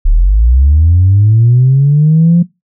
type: linear sweep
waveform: sine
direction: up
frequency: 33.76 to 175.5 Hz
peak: -3 dBFS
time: 0.05-2.43 s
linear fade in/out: 10 ms
effects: noise-tail reverb RT60 0.2 s tail -20 dB re dry + tanh soft clip ceiling 0 dBFS